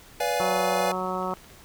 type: chord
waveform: square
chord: B diminished seventh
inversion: none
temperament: equal with one note detuned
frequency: 493.9 / 579.9 / 698.5 / 830.6 Hz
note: B4 / D5 / F5 / Ab5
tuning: 0 / -22 / 0 / 0 cents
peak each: -30 dBFS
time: 0.2-0.92 s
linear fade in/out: 5 ms
type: harmonic tone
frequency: 185 Hz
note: F#3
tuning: in tune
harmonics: 1 / 2 / 3 / 4 / 5 / 6 / 7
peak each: -34 / -34 / -34 / -34 / -34 / -34 / -34 dBFS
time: 0.4-1.34 s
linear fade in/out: 0 ms
type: clicks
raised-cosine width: 0.3 ms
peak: -35 dBFS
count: 10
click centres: 0.636 / 0.788 / 0.84 / 0.904 / 1.064 / 1.228 / 1.308 / 1.372 / 1.444 / 1.502 s
effects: pink hiss -50 dBFS RMS until 1.64 s